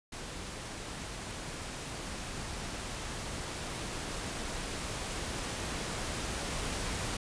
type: noise with level ramp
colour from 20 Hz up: pink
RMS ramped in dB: -42 to -35 dBFS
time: 0.12-7.17 s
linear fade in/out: 5 ms
effects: resampled to 22050 Hz